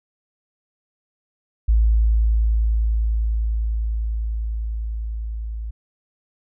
sine tone with level ramp, 55 Hz, A1, in tune, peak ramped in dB -12 to -26 dBFS, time 1.68-5.71 s, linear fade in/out 10 ms, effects none

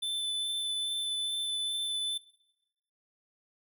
square tone with vibrato, 3520 Hz, A7, in tune, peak -31 dBFS, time 0.02-2.18 s, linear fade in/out 10 ms, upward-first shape sine, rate 2.4 Hz, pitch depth 9 cents each way, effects noise-tail reverb RT60 0.9 s tail -20 dB re dry

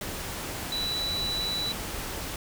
sine tone in noise, 3951 Hz, B7, in tune, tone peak -28 dBFS, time 0.72-1.72 s, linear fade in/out 2 ms, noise pink, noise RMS -35 dBFS, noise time 0.01-2.36 s, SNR +4 dB, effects none

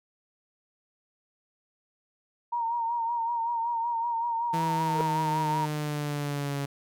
sine tone with vibrato, 932 Hz, A#5, 1 cent flat, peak -26 dBFS, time 2.52-5.66 s, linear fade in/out 10 ms, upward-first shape sine, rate 5.3 Hz, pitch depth 44 cents each way
sawtooth linear sweep, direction down, 164.9 to 140 Hz, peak -25 dBFS, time 4.53-6.66 s, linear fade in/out 10 ms
triangle tone with exponential growth, 463.2 Hz, A#4, 11 cents flat, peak -20 dBFS, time 4.89-5.01 s, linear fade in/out 0 ms, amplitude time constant 24 ms
effects none

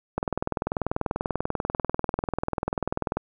click train, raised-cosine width 1 ms, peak -11 dBFS, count 62, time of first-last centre 0.18-3.17 s, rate 20.4 Hz, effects none

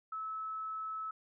sine tone, 1300 Hz, E6, 24 cents flat, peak -37 dBFS, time 0.12-1.11 s, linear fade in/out 5 ms, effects none

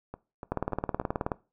two click trains, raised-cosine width 1 ms, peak -24 / -14 dBFS, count 4 / 16, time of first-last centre 0.14-1.015 / 0.52-1.318 s, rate 3.43 / 18.8 Hz, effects noise-tail reverb RT60 0.3 s tail -20 dB re dry

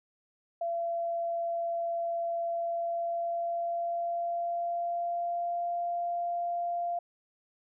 sine tone with pitch glide, 679 to 693.7 Hz, F5 to F5, -49 to -12 cents, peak -29 dBFS, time 0.61-6.99 s, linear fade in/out 5 ms, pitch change +37 cents, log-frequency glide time 2.51-5.67 s, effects none

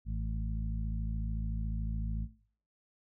harmonic tone with a mistuned harmonic, 53.8 Hz, A1, 38 cents flat, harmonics 1 / 2 / 3 / 4, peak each -33 / -39 / -43 / -45 dBFS, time 0.05-2.28 s, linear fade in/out 50 ms, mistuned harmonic 4, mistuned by +30 cents, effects noise-tail reverb RT60 0.5 s tail -17 dB re dry

